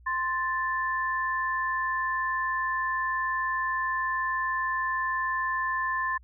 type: tone pair together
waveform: sine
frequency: 1046.5 / 1760 Hz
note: C6 / A6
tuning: 0 / 0 cents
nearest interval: major sixth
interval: 900 cents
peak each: -28 / -29 dBFS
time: 0.06-6.18 s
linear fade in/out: 10 ms
effects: added 60 Hz sine -51 dBFS peak until 6.23 s